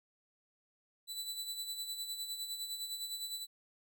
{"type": "tone with tremolo", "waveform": "sawtooth", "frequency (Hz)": 3978, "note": "B7", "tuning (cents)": 12, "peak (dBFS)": -34, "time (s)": [1.07, 3.47], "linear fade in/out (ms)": 50, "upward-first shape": "sine", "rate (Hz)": 9.8, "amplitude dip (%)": 55, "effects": []}